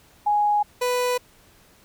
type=tone pair in turn; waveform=sine / 30% pulse; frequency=830.6 / 495 Hz; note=G#5 / B4; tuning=0 / +4 cents; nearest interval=major sixth; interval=896 cents; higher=first; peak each=-17 / -18 dBFS; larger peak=first; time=0.26-0.63 / 0.81-1.18 s; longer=neither; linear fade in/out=10 ms; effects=pink hiss -55 dBFS RMS until 1.84 s

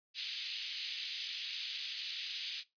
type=band-pass noise; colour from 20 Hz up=white; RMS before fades=-41 dBFS; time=0.14-2.64 s; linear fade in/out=50 ms; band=2700 to 4600 Hz; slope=24 dB/octave; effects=noise-tail reverb RT60 0.2 s tail -19 dB re dry + resampled to 11025 Hz

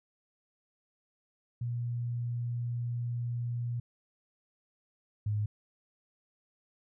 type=tone pair in turn; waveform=sine; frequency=119.8 / 105.25 Hz; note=A#2 / G#2; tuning=+48 / +24 cents; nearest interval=major second; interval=224 cents; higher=first; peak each=-31 / -28 dBFS; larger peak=second; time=1.61-3.8 / 5.26-5.46 s; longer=first; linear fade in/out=5 ms; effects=none

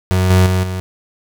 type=tone with level steps; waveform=35% pulse; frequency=92.5 Hz; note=F#2; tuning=in tune; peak=-10 / -6 / -11 / -18 dBFS; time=0.11-0.8 s; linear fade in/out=0 ms; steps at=0.3 / 0.46 / 0.63 s; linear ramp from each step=5 ms; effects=none

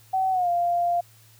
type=tone with pitch glide; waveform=sine; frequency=759 to 696 Hz; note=F#5 to F5; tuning=+44 to -6 cents; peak=-20 dBFS; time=0.13-1.01 s; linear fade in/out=10 ms; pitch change=-150 cents; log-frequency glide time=0.31-0.49 s; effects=added 111 Hz sine -54 dBFS peak until 1.39 s + white hiss -56 dBFS RMS until 1.39 s

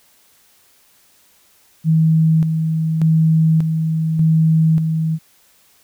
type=tone with tremolo; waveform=sine; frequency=160 Hz; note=D#3; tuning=49 cents sharp; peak=-10 dBFS; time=1.84-5.19 s; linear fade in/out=50 ms; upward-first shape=square; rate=0.85 Hz; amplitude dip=45%; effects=white hiss -54 dBFS RMS until 5.83 s

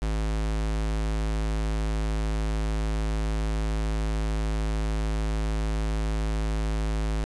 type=tone; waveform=square; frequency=53.4 Hz; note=G#1; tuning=49 cents sharp; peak=-25 dBFS; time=0.02-7.24 s; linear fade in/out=0 ms; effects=resampled to 22050 Hz + 10-bit

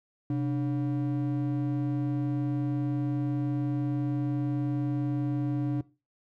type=ring-modulated tone; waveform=triangle; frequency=212.7 Hz; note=G#3; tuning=42 cents sharp; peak=-21 dBFS; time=0.3-5.81 s; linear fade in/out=2 ms; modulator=82.9 Hz; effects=noise-tail reverb RT60 0.3 s tail -20 dB re dry

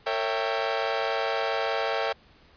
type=chord; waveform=sawtooth; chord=A# diminished seventh; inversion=none; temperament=equal with one note detuned; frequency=454.7 / 554.4 / 659.3 / 784 Hz; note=A#4 / C#5 / E5 / G5; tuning=-43 / 0 / 0 / 0 cents; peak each=-27 dBFS; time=0.06-2.13 s; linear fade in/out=10 ms; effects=pink hiss -57 dBFS RMS until 2.56 s + resampled to 11025 Hz

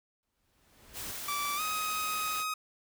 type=noise with exponential growth; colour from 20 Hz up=pink; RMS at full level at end=-45 dBFS; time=0.23-1.11 s; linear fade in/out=0 ms; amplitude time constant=190 ms
type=noise; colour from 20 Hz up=white; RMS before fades=-40 dBFS; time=0.93-2.45 s; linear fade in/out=50 ms
type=tone with pitch glide; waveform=sawtooth; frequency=1161 to 1258.8 Hz; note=D6 to D#6; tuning=-20 to +20 cents; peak=-28 dBFS; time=1.28-2.54 s; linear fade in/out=5 ms; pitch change=+140 cents; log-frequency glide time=1.56-1.61 s
effects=none

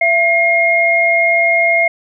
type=tone pair together; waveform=sine; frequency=674.5 / 2139 Hz; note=E5 / C7; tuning=+40 / +38 cents; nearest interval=octave + minor sixth; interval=1998 cents; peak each=-14 / -11 dBFS; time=0.01-1.88 s; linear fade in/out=5 ms; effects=none

